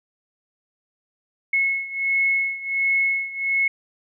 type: beating tone pair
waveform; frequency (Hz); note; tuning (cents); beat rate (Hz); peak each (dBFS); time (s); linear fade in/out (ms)
sine; 2184 / 2185.4; C#7 / C#7; -26 / -25; 1.4; -21 / -24; 1.53-3.68; 5
effects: none